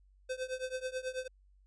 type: tone with tremolo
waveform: square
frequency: 514 Hz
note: C5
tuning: 31 cents flat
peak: -33 dBFS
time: 0.29-1.28 s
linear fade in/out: 10 ms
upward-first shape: triangle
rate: 9.2 Hz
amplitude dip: 95%
effects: added 48 Hz sine -61 dBFS peak until 1.66 s + resampled to 22050 Hz